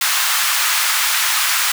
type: high-pass noise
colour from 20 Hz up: pink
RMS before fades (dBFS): -17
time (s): 0.01-1.72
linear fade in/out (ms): 5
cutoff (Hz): 1100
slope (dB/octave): 24
effects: none